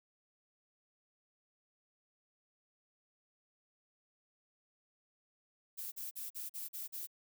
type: noise bursts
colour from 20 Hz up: violet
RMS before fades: -43 dBFS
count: 7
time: 5.77-7.072 s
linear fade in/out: 20 ms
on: 150 ms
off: 42 ms
effects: none